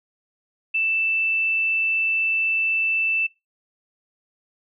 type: tone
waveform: sine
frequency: 2652 Hz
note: E7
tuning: 10 cents sharp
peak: -19 dBFS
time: 0.74-3.27 s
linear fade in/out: 10 ms
effects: noise-tail reverb RT60 0.2 s tail -20 dB re dry